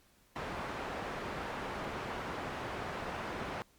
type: low-pass noise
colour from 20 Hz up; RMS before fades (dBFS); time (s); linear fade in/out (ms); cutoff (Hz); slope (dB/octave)
white; -40; 0.36-3.62; 0; 1300; 12
effects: pink hiss -67 dBFS RMS until 3.78 s + Opus 48 kbps